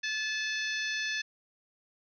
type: harmonic tone with a mistuned harmonic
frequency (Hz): 866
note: A5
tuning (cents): -28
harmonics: 2 / 3 / 4 / 5 / 6 / 7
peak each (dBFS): -33 / -37 / -39 / -41 / -43 / -44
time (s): 0.03-1.22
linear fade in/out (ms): 10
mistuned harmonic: 4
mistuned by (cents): +26
effects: none